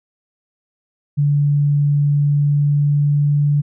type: tone with pitch glide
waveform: sine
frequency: 144.7 to 145.54 Hz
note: D3 to D3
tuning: -25 to -15 cents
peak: -12 dBFS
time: 1.17-3.62 s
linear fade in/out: 20 ms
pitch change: +10 cents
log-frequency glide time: 2.09-3.49 s
effects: none